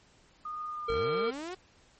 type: tone with pitch glide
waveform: sine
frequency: 1228 to 1206.2 Hz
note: D#6 to D6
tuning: -23 to +46 cents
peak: -35 dBFS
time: 0.45-1.28 s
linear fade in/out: 5 ms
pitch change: -31 cents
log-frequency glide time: 0.67-0.87 s
type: harmonic tone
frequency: 458.9 Hz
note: A#4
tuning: 27 cents flat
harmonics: 1 / 3 / 5 / 7 / 9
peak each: -28 / -38 / -42 / -45 / -47 dBFS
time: 0.88-1.31 s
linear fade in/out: 10 ms
type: linear sweep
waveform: sawtooth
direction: up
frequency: 37.1 to 380 Hz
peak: -33 dBFS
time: 0.89-1.55 s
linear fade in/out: 10 ms
effects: pink hiss -62 dBFS RMS until 1.99 s + MP3 32 kbps